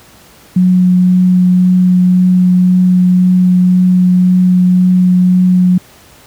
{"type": "tone with vibrato", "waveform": "sine", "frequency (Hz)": 181.9, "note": "F#3", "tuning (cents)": -29, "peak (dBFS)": -5, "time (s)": [0.56, 5.78], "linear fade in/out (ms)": 5, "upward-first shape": "triangle", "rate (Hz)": 1.9, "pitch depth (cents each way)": 9, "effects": ["pink hiss -41 dBFS RMS until 6.26 s", "high-pass 60 Hz 12 dB/octave"]}